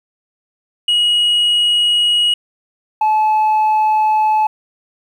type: tone pair in turn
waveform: sine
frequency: 2900 / 862.2 Hz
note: F#7 / A5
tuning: -35 / -35 cents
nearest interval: octave + major sixth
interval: 2100 cents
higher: first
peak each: -8 dBFS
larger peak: neither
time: 0.88-2.34 / 3.01-4.47 s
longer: neither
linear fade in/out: 5 ms
effects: tanh soft clip ceiling -10 dBFS + 8-bit